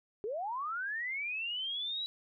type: linear sweep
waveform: sine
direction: up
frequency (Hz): 390.8 to 3937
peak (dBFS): -34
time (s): 0.24-2.06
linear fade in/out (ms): 0
effects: none